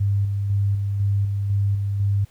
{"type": "tone with tremolo", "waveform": "sine", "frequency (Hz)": 100, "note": "G2", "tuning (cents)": 35, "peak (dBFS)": -17, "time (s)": [0, 2.25], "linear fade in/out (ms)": 10, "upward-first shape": "square", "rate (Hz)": 2, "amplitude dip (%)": 35, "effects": ["pink hiss -57 dBFS RMS until 2.3 s"]}